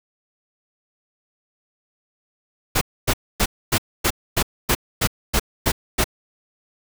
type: noise bursts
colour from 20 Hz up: pink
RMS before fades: -18 dBFS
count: 11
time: 2.75-6.043 s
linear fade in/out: 10 ms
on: 63 ms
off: 260 ms
effects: none